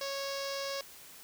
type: tone with low-pass filter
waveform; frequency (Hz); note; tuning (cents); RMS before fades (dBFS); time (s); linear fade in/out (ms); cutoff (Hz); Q
sawtooth; 552; C#5; -7; -37; 0.01-0.81; 2; 5300; 4.1
effects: white hiss -52 dBFS RMS until 1.23 s